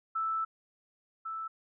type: tone pair in turn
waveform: sine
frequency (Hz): 1318.5 / 1318.5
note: E6 / E6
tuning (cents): 0 / 0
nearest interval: unison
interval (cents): 0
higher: neither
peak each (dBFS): -29 / -35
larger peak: first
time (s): 0.15-0.45 / 1.25-1.48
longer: first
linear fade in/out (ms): 10
effects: none